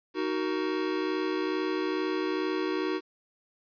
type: chord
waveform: square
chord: D# minor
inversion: none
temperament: just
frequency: 311.1 / 373.4 / 466.7 Hz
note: D#4 / F#4 / A#4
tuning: 0 / +16 / +2 cents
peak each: -32 / -31 / -37 dBFS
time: 0.14-3.01 s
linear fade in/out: 50 ms
effects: resampled to 11025 Hz + 10-bit